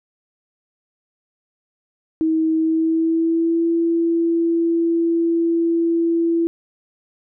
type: tone with pitch glide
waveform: sine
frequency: 319.6 to 334.5 Hz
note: D#4 to E4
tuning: +47 to +25 cents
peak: -15 dBFS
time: 2.21-6.47 s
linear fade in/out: 0 ms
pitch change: +78 cents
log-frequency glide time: 2.56-3.67 s
effects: none